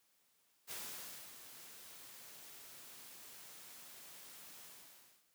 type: noise with ADSR envelope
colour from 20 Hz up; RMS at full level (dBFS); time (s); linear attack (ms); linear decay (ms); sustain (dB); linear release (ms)
white; -45; 0.67-5.26; 41; 600; -10; 620
effects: white hiss -75 dBFS RMS until 5.34 s + high-pass 100 Hz 12 dB/octave